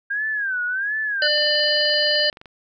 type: tone with vibrato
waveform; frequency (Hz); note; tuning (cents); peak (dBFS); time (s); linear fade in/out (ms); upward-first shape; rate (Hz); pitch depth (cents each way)
sine; 1595; G6; +30; -21; 0.1-1.28; 10; sine; 1.4; 160
type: harmonic tone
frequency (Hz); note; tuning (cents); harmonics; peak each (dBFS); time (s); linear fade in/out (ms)
597; D5; +28; 1 / 3 / 5 / 7 / 8; -23 / -23 / -23 / -23 / -23; 1.22-2.3; 2
type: click train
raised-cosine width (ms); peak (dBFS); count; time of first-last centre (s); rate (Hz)
0.3; -25; 26; 1.38-2.458; 23.2
effects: none